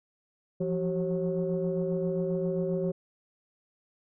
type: tone cluster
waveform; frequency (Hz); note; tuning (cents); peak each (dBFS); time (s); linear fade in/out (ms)
sine; 172 / 179.5 / 380.4 / 542; F3 / F3 / F#4 / C#5; -26 / +48 / +48 / -39; -30 / -37 / -30 / -32; 0.6-2.92; 10
effects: tanh soft clip ceiling -19 dBFS